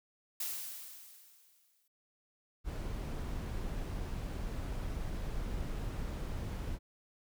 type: noise with exponential decay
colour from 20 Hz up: blue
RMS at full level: -36 dBFS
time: 0.4-1.88 s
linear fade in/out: 5 ms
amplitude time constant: 320 ms
type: noise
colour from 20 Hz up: brown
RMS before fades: -38 dBFS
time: 2.64-6.79 s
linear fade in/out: 50 ms
effects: none